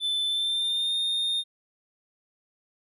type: tone with pitch glide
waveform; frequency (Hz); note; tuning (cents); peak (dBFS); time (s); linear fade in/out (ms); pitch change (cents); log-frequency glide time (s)
triangle; 3520 to 3659; A7 to A#7; 0 to -33; -23; 0-1.44; 50; +67; 0.27-0.95
effects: none